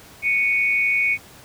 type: tone pair together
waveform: sine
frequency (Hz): 2222 / 2473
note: C#7 / D#7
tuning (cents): +4 / -11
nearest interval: major second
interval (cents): 185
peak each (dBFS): -18 / -22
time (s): 0.22-1.18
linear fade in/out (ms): 50
effects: pink hiss -45 dBFS RMS until 1.44 s + high-pass 60 Hz 12 dB/octave